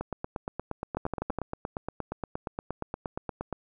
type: two click trains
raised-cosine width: 1 ms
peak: -16 / -18 dBFS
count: 6 / 31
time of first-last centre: 0.97-1.387 / 0.01-3.527 s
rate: 12 / 8.53 Hz
effects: none